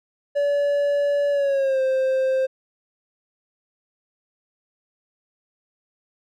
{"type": "tone with pitch glide", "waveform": "triangle", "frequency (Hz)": [573, 525.4], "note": ["D5", "C5"], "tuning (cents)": [-43, 7], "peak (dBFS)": -16, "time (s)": [0.35, 2.47], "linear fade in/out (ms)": 20, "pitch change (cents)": -150, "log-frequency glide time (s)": [1.31, 1.81], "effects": []}